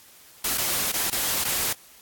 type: noise with dropouts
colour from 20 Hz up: white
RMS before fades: -25 dBFS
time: 0.44-1.73 s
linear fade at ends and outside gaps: 5 ms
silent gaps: 0.576-0.58 / 0.92-0.938 / 1.101-1.125 / 1.44-1.45 s
effects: white hiss -51 dBFS RMS until 2.01 s + AAC 64 kbps